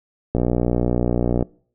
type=click train; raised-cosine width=2 ms; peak=-6 dBFS; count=66; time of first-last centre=0.35-1.426 s; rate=60.4 Hz; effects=noise-tail reverb RT60 0.5 s tail -24 dB re dry